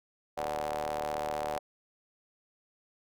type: ring-modulated tone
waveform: sawtooth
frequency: 75.8 Hz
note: D#2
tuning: 45 cents flat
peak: -25 dBFS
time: 0.37-1.59 s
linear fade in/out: 10 ms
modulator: 665 Hz
effects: none